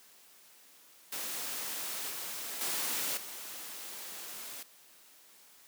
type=noise with level steps; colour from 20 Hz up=white; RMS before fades=-38 / -40 / -34 / -44 dBFS; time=1.12-4.63 s; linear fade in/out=5 ms; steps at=2.1 / 2.61 / 3.17 s; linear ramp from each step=2 ms; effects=white hiss -59 dBFS RMS until 5.67 s + high-pass 200 Hz 12 dB/octave